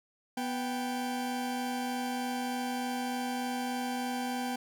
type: tone pair together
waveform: 40% pulse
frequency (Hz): 246.9 / 784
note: B3 / G5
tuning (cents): 0 / 0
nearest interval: octave + minor sixth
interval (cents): 2000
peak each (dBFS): -33 / -35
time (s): 0.37-4.56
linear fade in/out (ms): 5
effects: none